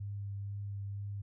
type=tone with vibrato; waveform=sine; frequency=100.5 Hz; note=G2; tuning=44 cents sharp; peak=-37 dBFS; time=0-1.22 s; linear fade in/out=10 ms; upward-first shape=triangle; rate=2.1 Hz; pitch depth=15 cents each way; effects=none